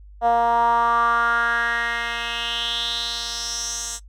10% pulse tone with band-pass filter sweep, 234.4 Hz, A#3, 10 cents sharp, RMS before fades -22 dBFS, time 0.21-4 s, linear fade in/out 50 ms, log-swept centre 710 to 7300 Hz, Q 4.5, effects noise-tail reverb RT60 0.1 s tail -19 dB re dry + added 50 Hz sine -41 dBFS peak until 4.08 s

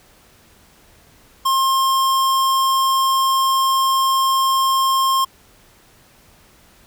square tone, 1065 Hz, C6, 30 cents sharp, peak -15 dBFS, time 1.45-5.25 s, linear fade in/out 10 ms, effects pink hiss -51 dBFS RMS until 6.86 s

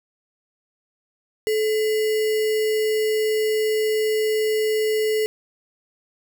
sine tone with sample-and-hold, 432.7 Hz, A4, 29 cents flat, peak -18 dBFS, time 1.47-5.26 s, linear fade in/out 0 ms, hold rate 2450 Hz, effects none

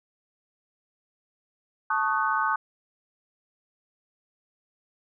sine chord, D# half-diminished seventh, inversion second, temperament equal with one note detuned, 880 / 1108.7 / 1244.5 / 1503.2 Hz, A5 / C#6 / D#6 / F#6, 0 / 0 / 0 / +27 cents, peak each -28 dBFS, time 1.9-2.56 s, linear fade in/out 5 ms, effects none

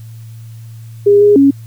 sine tone with pitch steps, 406.5 / 412.1 / 277.4 Hz, G#4 / G#4 / C#4, -37 / -13 / +1 cents, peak -4 dBFS, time 1.06-1.51 s, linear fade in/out 10 ms, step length 150 ms, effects added 113 Hz sine -29 dBFS peak until 1.66 s + white hiss -49 dBFS RMS until 1.66 s

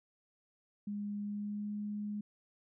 sine tone with pitch glide, 205.3 to 207.9 Hz, G#3 to G#3, -20 to +2 cents, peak -36 dBFS, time 0.87-2.21 s, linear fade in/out 5 ms, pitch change +22 cents, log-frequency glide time 1.21-1.71 s, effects none

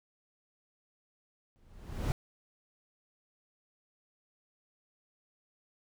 brown noise with exponential growth, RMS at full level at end -27 dBFS, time 1.56-2.12 s, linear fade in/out 0 ms, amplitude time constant 120 ms, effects none

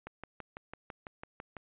click train, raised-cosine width 0.5 ms, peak -27 dBFS, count 10, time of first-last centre 0.07-1.568 s, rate 6.01 Hz, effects resampled to 8000 Hz

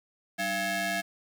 sawtooth ring-modulated tone, 493.9 Hz, B4, in tune, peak -21 dBFS, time 0.38-1.02 s, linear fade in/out 20 ms, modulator 1180 Hz, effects 9-bit

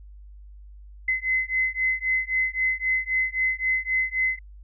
sine beating tone pair, 2043 / 2046.8 Hz, C7 / C7, -42 / -39 cents, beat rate 3.8 Hz, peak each -25 dBFS, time 1.08-4.39 s, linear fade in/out 5 ms, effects added 50 Hz sine -42 dBFS peak until 4.63 s

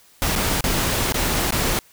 pink noise with dropouts, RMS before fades -21 dBFS, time 0.22-1.79 s, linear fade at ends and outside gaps 0 ms, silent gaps 0.354-0.36 / 0.608-0.64 / 1.123-1.143 / 1.507-1.523 s, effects white hiss -53 dBFS RMS until 1.92 s

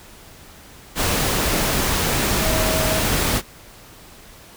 sine tone in noise, 636 Hz, D#5, 38 cents sharp, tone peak -24 dBFS, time 2.38-3.03 s, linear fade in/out 50 ms, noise pink, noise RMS -20 dBFS, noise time 0.95-3.42 s, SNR -7 dB, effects pink hiss -44 dBFS RMS until 4.56 s

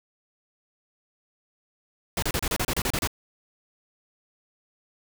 pink noise bursts, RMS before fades -26 dBFS, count 11, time 2.17-3.074 s, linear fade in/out 2 ms, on 54 ms, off 31 ms, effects none

